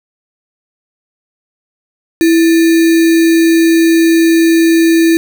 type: tone with sample-and-hold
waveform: sine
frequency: 329.6 Hz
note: E4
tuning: in tune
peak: -5 dBFS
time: 2.21-5.17 s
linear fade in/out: 0 ms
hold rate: 2100 Hz
effects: none